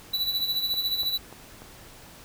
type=tone with tremolo; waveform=square; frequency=3951 Hz; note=B7; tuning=in tune; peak=-23 dBFS; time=0.13-1.18 s; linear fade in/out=10 ms; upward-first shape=sine; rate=14 Hz; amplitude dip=60%
type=click train; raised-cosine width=1 ms; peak=-29 dBFS; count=4; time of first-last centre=0.74-1.62 s; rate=3.41 Hz
effects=pink hiss -48 dBFS RMS until 2.24 s